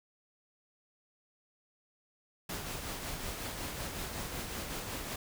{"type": "noise with tremolo", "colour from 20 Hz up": "pink", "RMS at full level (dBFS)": -38, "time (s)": [2.49, 5.16], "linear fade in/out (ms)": 5, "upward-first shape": "triangle", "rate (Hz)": 5.4, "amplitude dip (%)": 40, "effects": []}